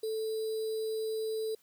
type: tone with sample-and-hold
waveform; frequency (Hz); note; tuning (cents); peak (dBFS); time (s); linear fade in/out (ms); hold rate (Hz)
sine; 440; A4; 0; -31; 0.03-1.55; 5; 4410
effects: white hiss -67 dBFS RMS until 1.62 s + high-pass 100 Hz 12 dB/octave